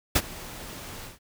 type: noise with ADSR envelope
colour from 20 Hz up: pink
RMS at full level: -18 dBFS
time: 0.15-1.19 s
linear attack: 9 ms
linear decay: 48 ms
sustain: -22 dB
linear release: 150 ms
effects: none